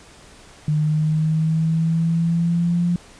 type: exponential sweep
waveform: sine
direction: up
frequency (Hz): 151.3 to 174.8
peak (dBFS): -16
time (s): 0.68-2.96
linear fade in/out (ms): 2
effects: pink hiss -46 dBFS RMS until 3.19 s + resampled to 22050 Hz